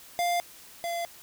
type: tone pair in turn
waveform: square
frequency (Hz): 698.5 / 684.9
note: F5 / F5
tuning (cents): 0 / -34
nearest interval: unison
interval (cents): 34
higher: first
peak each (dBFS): -25 / -30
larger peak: first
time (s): 0.19-0.4 / 0.84-1.05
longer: neither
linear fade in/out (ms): 0
effects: white hiss -50 dBFS RMS until 1.22 s